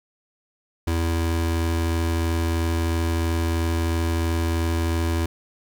square tone pair together, 83 / 332 Hz, E2 / E4, +12 / +12 cents, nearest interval 2 octaves, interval 2400 cents, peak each -22 / -29 dBFS, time 0.87-5.26 s, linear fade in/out 5 ms, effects none

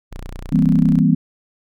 sawtooth tone, 30.17 Hz, B0, 40 cents flat, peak -25 dBFS, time 0.11-1.02 s, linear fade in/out 20 ms
sine chord, C dominant seventh, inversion first, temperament just, 163.52 / 196.22 / 235.5 / 261.6 Hz, E3 / G3 / Bb3 / C4, -14 / +2 / +18 / 0 cents, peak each -15 / -17 / -17 / -18 dBFS, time 0.52-1.15 s, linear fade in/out 5 ms
effects none

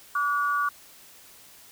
sine tone pair together, 1151 / 1447.7 Hz, D6 / F#6, -35 / -38 cents, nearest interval major third, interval 397 cents, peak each -24 / -27 dBFS, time 0.15-0.69 s, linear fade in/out 5 ms, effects white hiss -51 dBFS RMS until 1.71 s

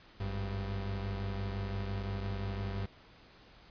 35% pulse tone pair together, 51.91 / 98 Hz, G#1 / G2, 0 / 0 cents, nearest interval major seventh, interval 1100 cents, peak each -38 / -34 dBFS, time 0.2-2.86 s, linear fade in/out 5 ms, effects pink hiss -58 dBFS RMS until 3.7 s + resampled to 11025 Hz

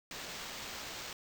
white noise with sample-and-hold, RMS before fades -44 dBFS, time 0.11-1.13 s, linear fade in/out 2 ms, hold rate 11025 Hz, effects none

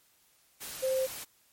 sine tone in noise, 523.3 Hz, C5, in tune, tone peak -26 dBFS, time 0.82-1.07 s, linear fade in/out 20 ms, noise white, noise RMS -41 dBFS, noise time 0.6-1.25 s, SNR +12 dB, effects white hiss -66 dBFS RMS until 1.52 s + MP3 64 kbps

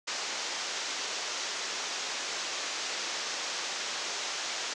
white low-pass noise, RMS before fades -35 dBFS, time 0.07-4.74 s, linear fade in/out 10 ms, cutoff 6800 Hz, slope 48 dB/octave, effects high-pass 400 Hz 12 dB/octave

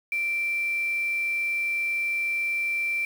sine tone with quantisation, 2349 Hz, D7, in tune, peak -24 dBFS, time 0.12-3.05 s, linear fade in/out 2 ms, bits 7, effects none

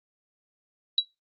sine tone with exponential decay, 3901 Hz, B7, 22 cents flat, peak -14 dBFS, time 0.98-1.05 s, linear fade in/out 2 ms, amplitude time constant 15 ms, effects noise-tail reverb RT60 0.2 s tail -20 dB re dry + Opus 24 kbps

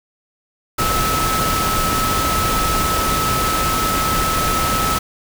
sine tone in noise, 1300 Hz, E6, 24 cents flat, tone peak -19 dBFS, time 0.78-4.99 s, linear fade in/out 10 ms, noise pink, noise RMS -20 dBFS, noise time 0.78-4.99 s, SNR -2 dB, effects none

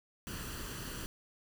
pink noise with comb filter, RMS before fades -42 dBFS, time 0.27-1.06 s, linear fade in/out 0 ms, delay 0.67 ms, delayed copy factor +0.6, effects none

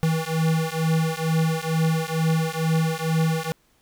square beating tone pair, 160 / 162.2 Hz, D#3 / E3, +49 / -28 cents, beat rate 2.2 Hz, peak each -24 dBFS, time 0.03-3.52 s, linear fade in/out 0 ms, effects pink hiss -63 dBFS RMS until 3.81 s

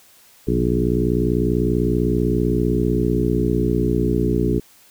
harmonic tone with a mistuned harmonic, 60.1 Hz, B1, 46 cents flat, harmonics 1 / 2 / 3 / 4 / 5 / 6 / 7, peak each -24 / -24 / -24 / -24 / -24 / -24 / -24 dBFS, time 0.47-4.6 s, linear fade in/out 10 ms, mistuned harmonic 2, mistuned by +65 cents, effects white hiss -51 dBFS RMS until 4.9 s

